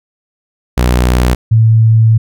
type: tone pair in turn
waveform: sawtooth / sine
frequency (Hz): 61.5 / 111.88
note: B1 / A2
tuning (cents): -7 / +29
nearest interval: minor seventh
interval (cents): 1036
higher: second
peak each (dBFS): -4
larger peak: neither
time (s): 0.77-1.35 / 1.51-2.18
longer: second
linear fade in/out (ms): 10
effects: none